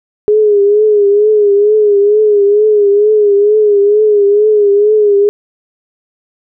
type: tone with vibrato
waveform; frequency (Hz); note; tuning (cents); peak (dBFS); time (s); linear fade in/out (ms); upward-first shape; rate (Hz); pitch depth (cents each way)
sine; 415.3; G#4; 0; -5; 0.28-5.29; 0; triangle; 2.2; 74
effects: none